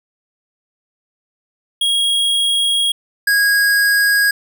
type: tone pair in turn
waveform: square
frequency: 3289 / 1644.5 Hz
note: G#7 / G#6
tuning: -18 / -18 cents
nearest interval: octave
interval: 1200 cents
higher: first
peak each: -14 / -12 dBFS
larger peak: second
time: 1.81-2.92 / 3.27-4.31 s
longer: first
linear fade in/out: 5 ms
effects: none